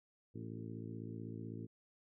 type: harmonic tone with a mistuned harmonic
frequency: 55.9 Hz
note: A1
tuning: 28 cents sharp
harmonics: 2 / 3 / 4 / 5 / 6 / 7 / 8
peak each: -47 / -51 / -50 / -51 / -53 / -57 / -58 dBFS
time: 0.34-1.67 s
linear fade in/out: 20 ms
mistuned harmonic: 7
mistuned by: -26 cents
effects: none